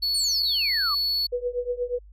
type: tone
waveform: triangle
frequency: 4415 Hz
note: C#8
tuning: 8 cents flat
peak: -21 dBFS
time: 0.02-1.27 s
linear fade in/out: 10 ms
type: exponential sweep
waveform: sine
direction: down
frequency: 9410 to 1108 Hz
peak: -27 dBFS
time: 0.14-0.95 s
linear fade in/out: 10 ms
type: tone with tremolo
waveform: sine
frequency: 490 Hz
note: B4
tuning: 14 cents flat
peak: -21 dBFS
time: 1.32-1.99 s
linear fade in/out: 10 ms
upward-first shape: triangle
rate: 8.4 Hz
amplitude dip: 95%
effects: added 50 Hz sine -45 dBFS peak until 2.12 s